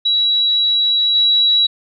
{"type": "tone with level steps", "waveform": "sine", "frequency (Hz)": 3898, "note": "B7", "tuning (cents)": -23, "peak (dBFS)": [-12, -10], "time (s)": [0.05, 1.67], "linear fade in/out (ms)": 10, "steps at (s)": 1.15, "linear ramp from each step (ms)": 5, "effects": []}